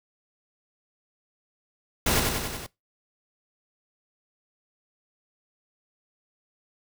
pink noise with echo, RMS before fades -23 dBFS, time 2.06-2.2 s, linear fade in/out 5 ms, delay 93 ms, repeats 5, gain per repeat -3 dB, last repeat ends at 2.665 s, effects noise-tail reverb RT60 0.2 s tail -22 dB re dry

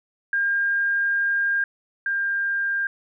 sine tone pair in turn, 1608 / 1598.7 Hz, G6 / G6, +44 / +34 cents, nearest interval unison, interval 10 cents, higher first, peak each -19 / -21 dBFS, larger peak first, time 0.33-1.64 / 2.06-2.87 s, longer first, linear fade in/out 2 ms, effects none

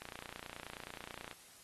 click train, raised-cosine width 0.3 ms, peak -29 dBFS, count 39, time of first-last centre 0.02-1.313 s, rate 29.4 Hz, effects white hiss -59 dBFS RMS until 1.63 s + AAC 32 kbps

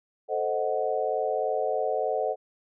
sine chord, A diminished seventh, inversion none, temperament equal, 440 / 523.3 / 622.3 / 740 Hz, A4 / C5 / Eb5 / Gb5, 0 / 0 / 0 / 0 cents, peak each -30 dBFS, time 0.28-2.36 s, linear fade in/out 50 ms, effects none

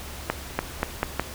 accelerating click train, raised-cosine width 0.5 ms, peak -7 dBFS, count 5, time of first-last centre 0.3-1.196 s, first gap 290 ms, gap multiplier 0.83, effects added 69 Hz sine -41 dBFS peak until 1.34 s + pink hiss -39 dBFS RMS until 1.34 s

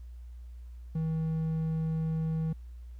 triangle tone, 160 Hz, D#3, 49 cents sharp, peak -26 dBFS, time 0.95-2.53 s, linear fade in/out 5 ms, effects added 60 Hz sine -42 dBFS peak until 2.99 s + pink hiss -71 dBFS RMS until 2.99 s

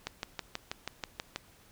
click train, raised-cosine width 0.2 ms, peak -17 dBFS, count 9, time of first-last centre 0.07-1.36 s, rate 6.2 Hz, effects pink hiss -60 dBFS RMS until 1.71 s

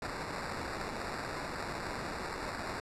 white noise with sample-and-hold, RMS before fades -39 dBFS, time 0.02-2.8 s, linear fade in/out 2 ms, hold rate 3150 Hz, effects low-pass 8000 Hz 12 dB/octave

